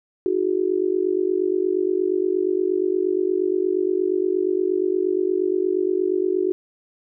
sine tone with amplitude modulation, 370 Hz, F#4, in tune, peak -14 dBFS, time 0.26-6.52 s, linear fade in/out 0 ms, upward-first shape sine, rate 48.5 Hz, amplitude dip 95%, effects none

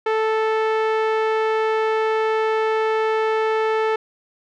sawtooth tone with low-pass filter, 439.3 Hz, A4, 3 cents flat, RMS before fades -20 dBFS, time 0.06-3.96 s, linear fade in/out 5 ms, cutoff 2100 Hz, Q 0.89, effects none

